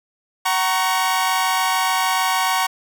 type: chord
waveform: sawtooth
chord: F# major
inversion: none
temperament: equal with one note detuned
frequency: 754.7 / 932.3 / 1108.7 Hz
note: F#5 / A#5 / C#6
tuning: +34 / 0 / 0 cents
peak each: -18 dBFS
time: 0.45-2.67 s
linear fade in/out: 10 ms
effects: none